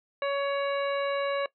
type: harmonic tone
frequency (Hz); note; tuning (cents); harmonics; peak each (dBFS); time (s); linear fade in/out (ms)
560; C#5; +18; 1 / 2 / 3 / 4 / 5 / 7; -27 / -33 / -37 / -39 / -41 / -44; 0.22-1.46; 2
effects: noise-tail reverb RT60 0.1 s tail -19 dB re dry